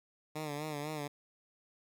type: tone with vibrato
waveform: 10% pulse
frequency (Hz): 150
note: D3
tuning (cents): +37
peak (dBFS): -29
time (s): 0.35-1.08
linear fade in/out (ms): 10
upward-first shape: sine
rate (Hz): 4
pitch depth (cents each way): 70
effects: none